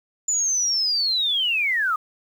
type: linear sweep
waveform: sine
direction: down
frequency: 7050 to 1200 Hz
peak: -19 dBFS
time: 0.28-1.96 s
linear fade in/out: 5 ms
effects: 8-bit